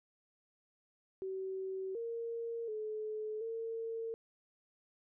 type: tone with pitch steps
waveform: sine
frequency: 380.7 / 463 / 430.3 / 454.1 Hz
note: F#4 / A#4 / A4 / A#4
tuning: +49 / -12 / -39 / -45 cents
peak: -37 dBFS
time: 1.22-4.14 s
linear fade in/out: 0 ms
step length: 730 ms
effects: none